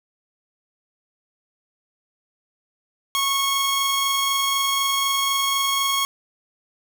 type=tone pair together; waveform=sawtooth; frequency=1100 / 3276 Hz; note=C#6 / G#7; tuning=-14 / -24 cents; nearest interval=octave + perfect fifth; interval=1890 cents; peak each=-18 / -20 dBFS; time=3.15-6.05 s; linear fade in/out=0 ms; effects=9-bit